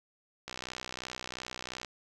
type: click train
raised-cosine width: 0.2 ms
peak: -21 dBFS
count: 87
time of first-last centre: 0.48-1.847 s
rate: 62.9 Hz
effects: none